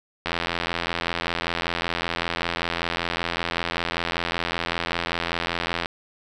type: click train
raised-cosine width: 0.3 ms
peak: -8 dBFS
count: 478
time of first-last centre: 0.26-5.859 s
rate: 85.2 Hz
effects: none